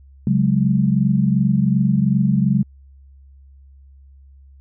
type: chord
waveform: sine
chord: C# suspended fourth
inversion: none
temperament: equal with one note detuned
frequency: 137.63 / 185 / 207.7 Hz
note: C#3 / F#3 / G#3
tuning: -12 / 0 / 0 cents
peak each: -18 dBFS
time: 0.27-2.63 s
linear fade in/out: 2 ms
effects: added 68 Hz sine -43 dBFS peak until 4.6 s